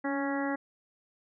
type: harmonic tone with a mistuned harmonic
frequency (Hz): 277.2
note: C#4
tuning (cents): 0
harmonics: 1 / 2 / 3 / 4 / 5 / 6 / 7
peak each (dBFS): -31 / -36 / -37 / -42 / -42 / -40 / -40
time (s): 0.04-0.56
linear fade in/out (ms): 10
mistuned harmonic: 1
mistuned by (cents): +26
effects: none